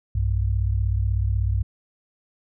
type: tone pair together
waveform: sine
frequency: 61.74 / 98.01 Hz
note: B1 / G2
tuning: 0 / 0 cents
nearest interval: minor sixth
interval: 800 cents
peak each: -22 dBFS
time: 0.15-1.63 s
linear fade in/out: 5 ms
effects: none